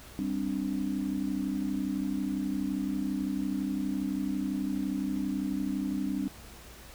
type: chord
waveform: sine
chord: G suspended fourth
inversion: none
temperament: equal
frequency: 196 / 261.6 / 293.7 Hz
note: G3 / C4 / D4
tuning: 0 / 0 / 0 cents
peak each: -33 dBFS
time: 0.19-6.28 s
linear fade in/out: 0 ms
effects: added 60 Hz sine -51 dBFS peak until 6.94 s + pink hiss -50 dBFS RMS until 6.94 s